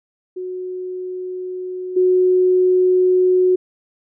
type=tone with level steps; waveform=sine; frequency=367.1 Hz; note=F#4; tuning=14 cents flat; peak=-24 / -11 dBFS; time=0.36-3.56 s; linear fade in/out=10 ms; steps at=1.96 s; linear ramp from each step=10 ms; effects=none